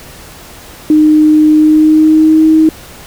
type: tone with pitch glide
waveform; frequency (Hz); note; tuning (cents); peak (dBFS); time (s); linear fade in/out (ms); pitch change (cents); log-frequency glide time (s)
sine; 306.8 to 315.8; D#4 to D#4; -24 to +26; -3; 0.9-2.69; 2; +50; 1.53-2.45
effects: pink hiss -33 dBFS RMS until 3.06 s